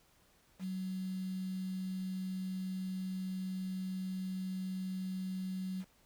sine tone with quantisation, 187.2 Hz, F#3, 20 cents sharp, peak -36 dBFS, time 0.59-5.85 s, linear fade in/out 50 ms, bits 9, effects pink hiss -68 dBFS RMS until 6.05 s

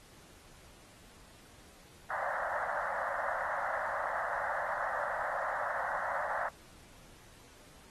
pink band-pass noise, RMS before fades -36 dBFS, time 2.1-6.49 s, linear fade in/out 5 ms, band 550 to 1900 Hz, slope 96 dB/octave, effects pink hiss -58 dBFS RMS until 7.9 s + AAC 32 kbps

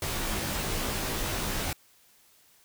pink noise with comb filter, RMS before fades -31 dBFS, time 0.02-1.73 s, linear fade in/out 2 ms, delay 17 ms, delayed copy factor -0.85, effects white hiss -61 dBFS RMS until 2.64 s

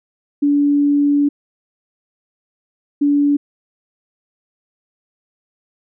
sine tone pair in turn, 287.7 / 287.7 Hz, D4 / D4, -36 / -36 cents, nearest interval unison, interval 0 cents, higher neither, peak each -11 dBFS, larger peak neither, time 0.42-1.29 / 3.01-3.37 s, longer first, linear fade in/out 10 ms, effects none

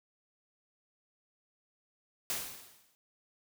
white noise with exponential decay, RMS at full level -33 dBFS, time 2.3-2.95 s, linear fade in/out 0 ms, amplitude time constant 140 ms, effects none

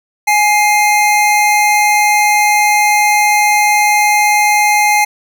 square tone pair together, 835.4 / 2105 Hz, G#5 / C7, +10 / +10 cents, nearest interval octave + major third, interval 1600 cents, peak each -11 / -13 dBFS, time 0.27-5.05 s, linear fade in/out 10 ms, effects none

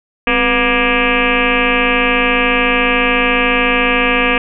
sine tone with frequency modulation, 1419 Hz, F6, 27 cents sharp, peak -10 dBFS, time 0.27-4.38 s, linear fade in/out 2 ms, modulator 232 Hz, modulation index 5.7, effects none

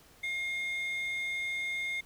triangle tone pair together, 2136 / 3592 Hz, C7 / A7, +35 / +35 cents, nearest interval major sixth, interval 900 cents, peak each -29 / -39 dBFS, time 0.23-2.01 s, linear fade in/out 10 ms, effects tanh soft clip ceiling -28 dBFS + pink hiss -59 dBFS RMS until 2.05 s

